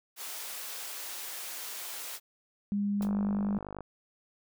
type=high-pass noise; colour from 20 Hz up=white; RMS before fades=-40 dBFS; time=0.16-2.2 s; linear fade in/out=50 ms; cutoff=460 Hz; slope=12 dB/octave
type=tone; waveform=sine; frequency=202.9 Hz; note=G#3; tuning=40 cents flat; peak=-27 dBFS; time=2.72-3.58 s; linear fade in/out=0 ms
type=click train; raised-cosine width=1 ms; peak=-26 dBFS; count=41; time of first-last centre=3.01-3.807 s; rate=50.2 Hz
type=noise with exponential decay; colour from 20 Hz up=white; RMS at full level=-43 dBFS; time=3.02-3.13 s; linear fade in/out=2 ms; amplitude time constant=22 ms
effects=none